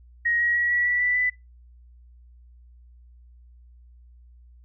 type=tone with pitch steps; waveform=sine; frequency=1884 / 1901.5 / 1919.1 / 1937 / 1955 / 1973.1 / 1991.4 Hz; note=A#6 / A#6 / A#6 / B6 / B6 / B6 / B6; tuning=+18 / +34 / +50 / -34 / -18 / -2 / +14 cents; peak=-20 dBFS; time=0.25-1.3 s; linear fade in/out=10 ms; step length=150 ms; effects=noise-tail reverb RT60 0.2 s tail -22 dB re dry + added 60 Hz sine -48 dBFS peak until 4.64 s